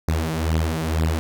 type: beating tone pair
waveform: sawtooth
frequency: 79 / 81.1 Hz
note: D#2 / E2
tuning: +27 / -28 cents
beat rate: 2.1 Hz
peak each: -19 dBFS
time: 0.08-1.19 s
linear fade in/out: 0 ms
effects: none